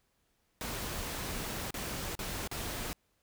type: noise with dropouts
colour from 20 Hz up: pink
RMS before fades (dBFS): -38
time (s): 0.61-2.93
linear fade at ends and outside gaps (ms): 0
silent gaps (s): 1.706-1.742 / 2.152-2.191 / 2.475-2.514
effects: pink hiss -75 dBFS RMS until 3.22 s